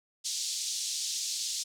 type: band-pass noise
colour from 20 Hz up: white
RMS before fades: -34 dBFS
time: 0.24-1.64 s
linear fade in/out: 20 ms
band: 3800 to 7300 Hz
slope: 24 dB/octave
effects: none